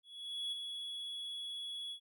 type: tone with ADSR envelope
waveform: triangle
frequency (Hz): 3371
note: G#7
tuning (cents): +25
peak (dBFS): -34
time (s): 0.03-2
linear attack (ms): 490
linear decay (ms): 18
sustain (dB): -5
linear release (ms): 84
effects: none